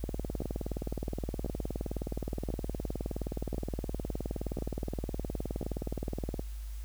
two click trains, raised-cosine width 2 ms, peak -21 / -22 dBFS, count 123 / 6, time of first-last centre 0.04-6.394 / 0.42-5.628 s, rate 19.2 / 0.96 Hz, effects added 52 Hz sine -37 dBFS peak until 6.84 s + white hiss -57 dBFS RMS until 6.84 s

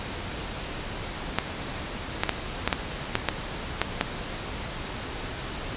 clicks, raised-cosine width 0.3 ms, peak -5 dBFS, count 9, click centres 1.386 / 2.235 / 2.293 / 2.676 / 2.728 / 3.154 / 3.287 / 3.816 / 4.011 s, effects pink hiss -34 dBFS RMS until 5.76 s + resampled to 8000 Hz

